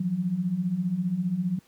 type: beating tone pair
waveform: sine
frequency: 168.1 / 183.1 Hz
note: E3 / F#3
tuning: +34 / -18 cents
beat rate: 15 Hz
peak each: -30 / -25 dBFS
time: 0-1.59 s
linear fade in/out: 5 ms
effects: pink hiss -61 dBFS RMS until 1.67 s + high-pass 100 Hz 12 dB/octave